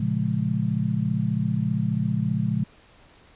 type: chord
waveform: sine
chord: Bb minor seventh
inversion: none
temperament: just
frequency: 116.54 / 139.85 / 174.81 / 209.8 Hz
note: Bb2 / Db3 / F3 / Ab3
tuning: 0 / +16 / +2 / +18 cents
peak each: -27 dBFS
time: 0-2.64 s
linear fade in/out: 5 ms
effects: pink hiss -54 dBFS RMS until 3.35 s + resampled to 8000 Hz